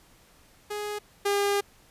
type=tone pair in turn; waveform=sawtooth; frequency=416.4 / 403.6 Hz; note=G#4 / G#4; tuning=+5 / -49 cents; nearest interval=minor second; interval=54 cents; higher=first; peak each=-27 / -19 dBFS; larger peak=second; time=0.7-0.99 / 1.25-1.61 s; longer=second; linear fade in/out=10 ms; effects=pink hiss -58 dBFS RMS until 1.9 s + resampled to 32000 Hz